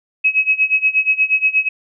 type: tone with tremolo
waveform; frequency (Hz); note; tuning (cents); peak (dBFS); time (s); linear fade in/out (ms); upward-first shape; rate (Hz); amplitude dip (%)
sine; 2558; D#7; +47; -9; 0.24-1.69; 10; sine; 8.4; 90
effects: none